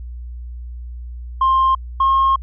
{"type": "tone pair in turn", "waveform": "sine", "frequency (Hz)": [1057, 1074.9], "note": ["C6", "C6"], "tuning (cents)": [17, 46], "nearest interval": "unison", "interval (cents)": 29, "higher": "second", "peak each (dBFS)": -10, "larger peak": "neither", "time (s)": [[1.41, 1.75], [2, 2.36]], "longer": "second", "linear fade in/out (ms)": 5, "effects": ["tanh soft clip ceiling -9 dBFS", "added 60 Hz sine -28 dBFS peak until 2.42 s"]}